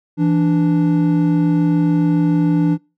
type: tone pair together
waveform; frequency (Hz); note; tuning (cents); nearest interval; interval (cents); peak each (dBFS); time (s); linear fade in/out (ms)
triangle; 166.77 / 293.7; E3 / D4; +20 / 0; minor seventh; 980; -13; 0.17-2.78; 50
effects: noise-tail reverb RT60 0.3 s tail -25 dB re dry